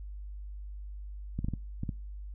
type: clicks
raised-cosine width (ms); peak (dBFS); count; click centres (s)
5; -20; 6; 1.39 / 1.445 / 1.485 / 1.537 / 1.834 / 1.892
effects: noise-tail reverb RT60 0.4 s tail -26 dB re dry + added 50 Hz sine -39 dBFS peak until 2.34 s